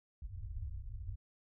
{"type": "low-pass noise", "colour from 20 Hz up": "white", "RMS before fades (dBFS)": -43, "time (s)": [0.22, 1.16], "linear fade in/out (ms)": 5, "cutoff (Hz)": 110, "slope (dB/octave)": 96, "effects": []}